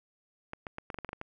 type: clicks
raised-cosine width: 0.5 ms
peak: -23 dBFS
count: 10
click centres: 0.534 / 0.668 / 0.784 / 0.902 / 0.944 / 0.987 / 1.047 / 1.091 / 1.131 / 1.214 s
effects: none